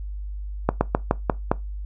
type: slowing click train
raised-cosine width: 1 ms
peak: -3 dBFS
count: 6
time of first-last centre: 0.69-1.515 s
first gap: 120 ms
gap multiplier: 1.16
effects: noise-tail reverb RT60 0.2 s tail -20 dB re dry + added 50 Hz sine -29 dBFS peak until 1.85 s